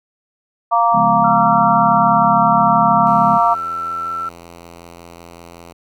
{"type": "harmonic tone", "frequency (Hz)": 232.7, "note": "A#3", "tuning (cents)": -3, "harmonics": [3, 4, 5], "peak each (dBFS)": [-15, -15, -15], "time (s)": [0.71, 3.55], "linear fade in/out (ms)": 20}
{"type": "chord", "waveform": "sine", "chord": "C# dominant seventh", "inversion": "none", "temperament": "equal", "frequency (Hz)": [138.59, 174.61, 207.7, 246.9], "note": ["C#3", "E#3", "G#3", "B3"], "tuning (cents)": [0, 0, 0, 0], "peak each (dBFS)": [-26, -24, -21, -25], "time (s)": [0.92, 3.4], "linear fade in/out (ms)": 50}
{"type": "tone with pitch glide", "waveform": "sine", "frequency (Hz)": [1359, 1339.5], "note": ["F6", "E6"], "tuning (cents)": [-48, 27], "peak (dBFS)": -20, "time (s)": [1.24, 4.29], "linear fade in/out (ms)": 5, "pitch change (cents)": -25, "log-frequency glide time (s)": [2.04, 2.86]}
{"type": "tone", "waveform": "5% pulse", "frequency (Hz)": 85.3, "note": "F2", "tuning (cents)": -40, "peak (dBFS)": -25, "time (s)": [3.06, 5.73], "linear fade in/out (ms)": 10}
{"effects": []}